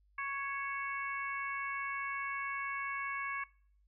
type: harmonic tone with a mistuned harmonic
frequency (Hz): 554.4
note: C#5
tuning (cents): 0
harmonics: 2 / 3 / 4 / 5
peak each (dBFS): -39 / -41 / -40 / -51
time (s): 0.18-3.44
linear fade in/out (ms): 5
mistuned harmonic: 5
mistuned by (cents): -49
effects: noise-tail reverb RT60 0.5 s tail -22 dB re dry + added 50 Hz sine -66 dBFS peak until 3.87 s